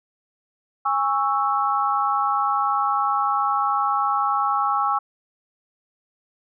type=chord; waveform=sine; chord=C# minor; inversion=second; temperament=equal with one note detuned; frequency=819.2 / 1108.7 / 1318.5 Hz; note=G#5 / C#6 / E6; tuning=-24 / 0 / 0 cents; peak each=-23 dBFS; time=0.85-4.99 s; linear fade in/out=10 ms; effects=none